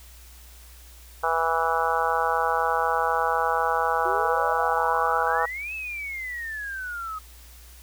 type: harmonic tone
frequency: 164.1 Hz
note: E3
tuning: 8 cents flat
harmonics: 3 / 4 / 5 / 6 / 7 / 8 / 9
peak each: -29 / -31 / -26 / -29 / -29 / -29 / -30 dBFS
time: 1.23-5.46 s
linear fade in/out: 10 ms
type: exponential two-way sweep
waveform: sine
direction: up then down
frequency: 359.1 to 2637 to 1253 Hz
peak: -30 dBFS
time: 4.05-7.19 s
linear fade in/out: 10 ms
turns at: 5.74 s
effects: added 60 Hz sine -46 dBFS peak until 7.82 s + white hiss -51 dBFS RMS until 7.82 s